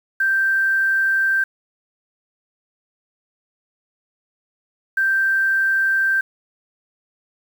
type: tone pair in turn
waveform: sine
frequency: 1568 / 1568 Hz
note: G6 / G6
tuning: 0 / 0 cents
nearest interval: unison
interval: 0 cents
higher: neither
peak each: -15 dBFS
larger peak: neither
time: 0.2-1.44 / 4.97-6.21 s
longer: neither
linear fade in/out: 5 ms
effects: 7-bit